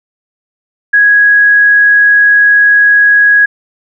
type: tone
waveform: sine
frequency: 1661.2 Hz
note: G#6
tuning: in tune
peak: -3 dBFS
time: 0.93-3.46 s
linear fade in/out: 10 ms
effects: none